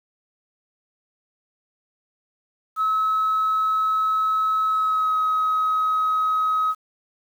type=tone with pitch glide; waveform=sine; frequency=1290 to 1270.8 Hz; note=E6 to D#6; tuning=-38 to +36 cents; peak=-17 dBFS; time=2.76-6.75 s; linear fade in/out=50 ms; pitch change=-26 cents; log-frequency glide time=4.67-5.16 s; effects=tanh soft clip ceiling -15 dBFS + 8-bit